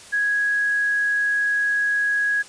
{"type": "tone", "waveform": "sine", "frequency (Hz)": 1661.2, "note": "G#6", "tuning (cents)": 0, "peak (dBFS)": -18, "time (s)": [0.12, 2.43], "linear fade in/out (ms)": 20, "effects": ["white hiss -43 dBFS RMS until 2.48 s", "resampled to 22050 Hz"]}